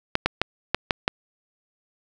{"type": "clicks", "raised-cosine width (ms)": 0.3, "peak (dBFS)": -3, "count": 6, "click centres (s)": [0.154, 0.26, 0.416, 0.746, 0.908, 1.079], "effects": []}